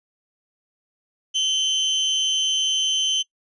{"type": "tone with amplitude modulation", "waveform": "35% pulse", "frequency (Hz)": 3069, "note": "G7", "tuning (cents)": -37, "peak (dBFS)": -15, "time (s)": [1.34, 3.23], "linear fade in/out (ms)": 20, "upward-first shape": "sine", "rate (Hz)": 252, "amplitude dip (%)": 50, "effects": ["noise-tail reverb RT60 0.1 s tail -23 dB re dry", "resampled to 22050 Hz"]}